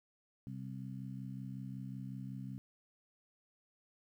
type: harmonic tone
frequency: 65.41 Hz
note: C2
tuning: in tune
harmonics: 2 / 3 / 4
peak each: -44 / -46 / -50 dBFS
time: 0.47-2.58 s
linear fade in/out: 0 ms
effects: 12-bit